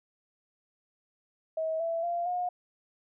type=tone with pitch steps; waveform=sine; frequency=640 / 664.9 / 690.7 / 717.5 Hz; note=D#5 / E5 / F5 / F5; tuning=+49 / +15 / -19 / +47 cents; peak=-28 dBFS; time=1.57-2.49 s; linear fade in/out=5 ms; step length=230 ms; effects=none